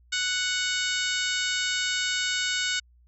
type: harmonic tone with a mistuned harmonic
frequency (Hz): 740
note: F#5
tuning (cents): 0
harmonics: 2 / 3 / 4 / 5 / 6 / 7 / 8 / 9 / 10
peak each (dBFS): -30 / -33 / -32 / -32 / -35 / -38 / -40 / -38 / -36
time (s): 0.12-2.8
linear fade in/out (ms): 10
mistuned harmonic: 10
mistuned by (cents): +34
effects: added 60 Hz sine -55 dBFS peak until 3.07 s